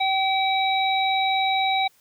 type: harmonic tone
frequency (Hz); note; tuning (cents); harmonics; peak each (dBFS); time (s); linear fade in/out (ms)
768; G5; -36; 1 / 3 / 5; -21 / -26 / -26; 0-1.88; 10
effects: white hiss -60 dBFS RMS until 2 s